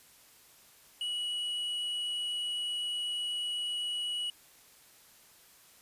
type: tone with hard clipping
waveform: sine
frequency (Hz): 2927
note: F#7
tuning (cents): -19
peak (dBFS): -33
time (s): 1.01-4.3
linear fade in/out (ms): 2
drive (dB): 4
effects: white hiss -59 dBFS RMS until 5.81 s + resampled to 32000 Hz